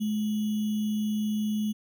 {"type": "tone with sample-and-hold", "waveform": "sine", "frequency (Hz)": 212.4, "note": "G#3", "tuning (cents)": 39, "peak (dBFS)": -25, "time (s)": [0, 1.73], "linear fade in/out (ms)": 20, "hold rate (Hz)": 3150, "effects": []}